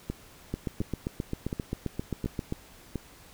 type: two click trains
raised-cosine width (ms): 3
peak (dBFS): -17 / -18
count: 16 / 5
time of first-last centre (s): 0.54-2.524 / 0.1-2.957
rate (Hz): 7.56 / 1.4
effects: pink hiss -53 dBFS RMS until 3.33 s